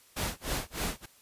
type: noise with tremolo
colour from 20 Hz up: pink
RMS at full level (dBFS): -31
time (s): 0.16-1.06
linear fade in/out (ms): 10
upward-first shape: sine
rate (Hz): 3.3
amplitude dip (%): 100
effects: white hiss -60 dBFS RMS until 1.21 s + resampled to 32000 Hz